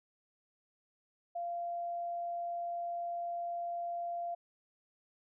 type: tone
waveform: sine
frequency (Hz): 691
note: F5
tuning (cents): -19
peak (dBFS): -35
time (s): 1.35-4.35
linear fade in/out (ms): 10
effects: none